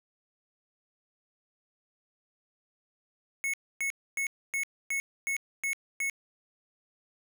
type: tone bursts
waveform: square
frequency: 2195 Hz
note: C#7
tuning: 18 cents flat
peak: -29 dBFS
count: 8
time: 3.44-6.098 s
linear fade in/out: 0 ms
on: 96 ms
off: 270 ms
effects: none